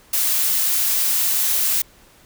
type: noise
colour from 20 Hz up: blue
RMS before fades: -19 dBFS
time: 0.13-1.82 s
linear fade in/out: 5 ms
effects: pink hiss -51 dBFS RMS until 2.25 s